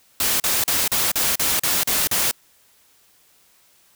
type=noise bursts; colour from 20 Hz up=white; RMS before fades=-20 dBFS; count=9; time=0.2-2.312 s; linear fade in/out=2 ms; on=200 ms; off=39 ms; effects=white hiss -57 dBFS RMS until 3.95 s